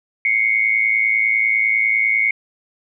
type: tone pair together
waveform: sine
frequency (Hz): 2107 / 2217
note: C7 / C#7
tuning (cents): +12 / 0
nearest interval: minor second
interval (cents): 88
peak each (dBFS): -18 / -16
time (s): 0.25-2.31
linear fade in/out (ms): 2
effects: none